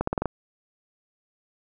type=accelerating click train; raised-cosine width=1 ms; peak=-10 dBFS; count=6; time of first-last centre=0.01-0.257 s; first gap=64 ms; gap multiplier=0.87; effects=none